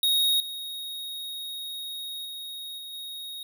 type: tone with level steps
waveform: square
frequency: 3754 Hz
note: A#7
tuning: 11 cents sharp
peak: -21 / -34 / -36 / -38 / -36 dBFS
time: 0.03-3.43 s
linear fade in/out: 2 ms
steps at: 0.4 / 2.25 / 2.78 / 2.93 s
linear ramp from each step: 2 ms
effects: none